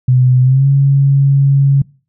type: tone with pitch glide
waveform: sine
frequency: 127 to 138.49 Hz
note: B2 to C#3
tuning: +49 to -1 cents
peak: -6 dBFS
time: 0.08-1.82 s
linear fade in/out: 5 ms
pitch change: +150 cents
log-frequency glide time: 0.42-0.67 s
effects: noise-tail reverb RT60 0.4 s tail -24 dB re dry